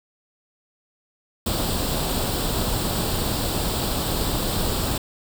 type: noise with comb filter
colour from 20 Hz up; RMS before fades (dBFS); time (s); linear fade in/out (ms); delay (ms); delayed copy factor
pink; -24; 1.46-4.98; 5; 0.24; +0.6
effects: none